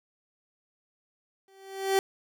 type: tone with exponential growth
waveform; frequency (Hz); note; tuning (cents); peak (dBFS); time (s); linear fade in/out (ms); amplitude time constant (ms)
30% pulse; 387.2; G4; -21; -17; 1.48-1.99; 1; 110
effects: none